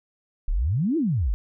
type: exponential two-way sweep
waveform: sine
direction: up then down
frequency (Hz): 30.76 to 349.2 to 43.19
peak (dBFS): -20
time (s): 0.48-1.34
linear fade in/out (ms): 0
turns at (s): 0.97
effects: none